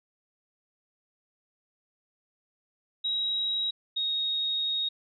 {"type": "tone pair in turn", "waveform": "sine", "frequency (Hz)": [3833, 3748], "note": ["A#7", "A#7"], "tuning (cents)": [47, 9], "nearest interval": "unison", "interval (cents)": 38, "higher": "first", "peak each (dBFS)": -26, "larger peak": "neither", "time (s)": [[3.04, 3.71], [3.96, 4.89]], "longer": "second", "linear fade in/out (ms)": 10, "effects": []}